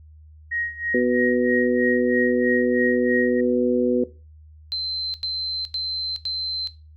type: tone with tremolo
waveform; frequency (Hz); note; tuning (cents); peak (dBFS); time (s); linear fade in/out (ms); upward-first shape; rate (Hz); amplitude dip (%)
sine; 1882; A#6; +16; -22; 0.51-3.41; 10; sine; 3.1; 85
type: harmonic tone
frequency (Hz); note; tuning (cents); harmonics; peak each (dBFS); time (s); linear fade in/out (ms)
123.47; B2; 0; 2 / 3 / 4; -21 / -21 / -21; 0.94-4.04; 5
type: tone bursts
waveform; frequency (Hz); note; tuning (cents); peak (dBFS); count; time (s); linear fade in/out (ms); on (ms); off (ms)
sine; 4092; C8; -39; -23; 4; 4.72-6.673; 0; 420; 91
effects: noise-tail reverb RT60 0.3 s tail -17 dB re dry + added 77 Hz sine -44 dBFS peak until 6.96 s

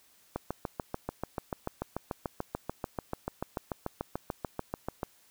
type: click train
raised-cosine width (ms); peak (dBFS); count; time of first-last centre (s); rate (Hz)
1; -18; 33; 0.36-5.032; 6.85
effects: white hiss -63 dBFS RMS until 5.3 s

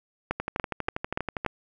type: two click trains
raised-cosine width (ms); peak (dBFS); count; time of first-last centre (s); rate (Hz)
0.5; -11 / -14; 5 / 14; 0.31-1.463 / 0.4-1.448; 3.47 / 12.4
effects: none

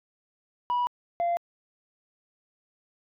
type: tone pair in turn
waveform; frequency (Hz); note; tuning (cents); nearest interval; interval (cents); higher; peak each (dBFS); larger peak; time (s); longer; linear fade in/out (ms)
sine; 976 / 690.1; B5 / F5; -21 / -21; tritone; 600; first; -21; neither; 0.7-0.87 / 1.2-1.37; neither; 0
effects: tanh soft clip ceiling -22 dBFS

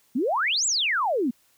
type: exponential two-way sweep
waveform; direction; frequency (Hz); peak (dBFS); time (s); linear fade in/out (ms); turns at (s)
sine; up then down; 220 to 7960 to 220; -21; 0.15-1.31; 10; 0.66
effects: white hiss -63 dBFS RMS until 1.57 s

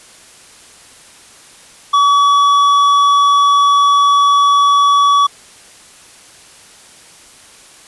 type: tone with hard clipping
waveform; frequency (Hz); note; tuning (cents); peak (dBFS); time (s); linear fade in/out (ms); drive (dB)
triangle; 1138; C#6; +45; -9; 1.93-5.27; 10; 11
effects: white hiss -41 dBFS RMS until 7.87 s + resampled to 24000 Hz

